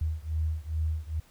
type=beating tone pair; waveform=sine; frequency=77.78 / 80.18 Hz; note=D#2 / E2; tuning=0 / -47 cents; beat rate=2.4 Hz; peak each=-30 / -31 dBFS; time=0.01-1.2 s; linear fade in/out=5 ms; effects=pink hiss -60 dBFS RMS until 1.3 s

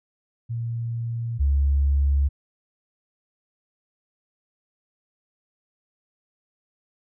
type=tone pair in turn; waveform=sine; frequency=116.54 / 70.08 Hz; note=A#2 / C#2; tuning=0 / +19 cents; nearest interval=major sixth; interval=881 cents; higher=first; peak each=-25 / -16 dBFS; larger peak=second; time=0.49-1.39 / 1.39-2.29 s; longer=neither; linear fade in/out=20 ms; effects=tanh soft clip ceiling -12 dBFS

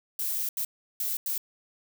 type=noise bursts at uneven times; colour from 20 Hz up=violet; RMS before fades=-30 dBFS; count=4; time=0.19-0.49 / 0.57-0.65 / 1-1.17 / 1.26-1.38 s; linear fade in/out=2 ms; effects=none

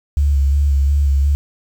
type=tone with vibrato; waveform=sine; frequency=70.4 Hz; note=C#2; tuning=27 cents sharp; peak=-11 dBFS; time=0.17-1.35 s; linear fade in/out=0 ms; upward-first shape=square; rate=2.8 Hz; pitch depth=31 cents each way; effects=7-bit

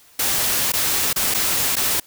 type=noise with dropouts; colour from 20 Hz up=white; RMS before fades=-20 dBFS; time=0.19-2 s; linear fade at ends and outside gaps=5 ms; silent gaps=0.721-0.735 / 1.13-1.16 / 1.341-1.345 / 1.756-1.765 s; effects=white hiss -51 dBFS RMS until 2.06 s

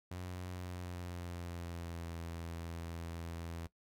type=tone with pitch glide; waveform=sawtooth; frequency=90.4 to 83.86 Hz; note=F#2 to E2; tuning=-40 to +30 cents; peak=-38 dBFS; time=0.11-3.67 s; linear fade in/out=5 ms; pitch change=-130 cents; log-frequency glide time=0.58-2.13 s; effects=noise-tail reverb RT60 0.1 s tail -18 dB re dry

